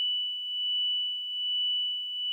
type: beating tone pair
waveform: sine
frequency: 2966 / 2967.2 Hz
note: F#7 / F#7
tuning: +4 / +4 cents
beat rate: 1.2 Hz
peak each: -36 / -28 dBFS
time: 0-2.32 s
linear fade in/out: 0 ms
effects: 11-bit